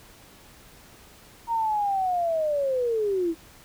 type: linear sweep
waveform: sine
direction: down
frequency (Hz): 938 to 317.8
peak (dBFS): -22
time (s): 1.47-3.35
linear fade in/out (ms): 50
effects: pink hiss -51 dBFS RMS until 3.64 s